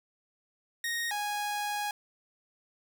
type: tone pair in turn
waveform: sawtooth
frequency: 1864.7 / 827.8 Hz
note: A#6 / G#5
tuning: 0 / -6 cents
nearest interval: octave + major second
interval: 1406 cents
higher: first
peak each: -27 dBFS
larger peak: neither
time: 0.84-1.11 / 1.11-1.91 s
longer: second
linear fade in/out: 2 ms
effects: none